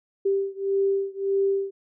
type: beating tone pair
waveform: sine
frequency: 392 / 393.7 Hz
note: G4 / G4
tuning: 0 / +8 cents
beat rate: 1.7 Hz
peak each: -24 / -25 dBFS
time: 0.25-1.71 s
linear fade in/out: 10 ms
effects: none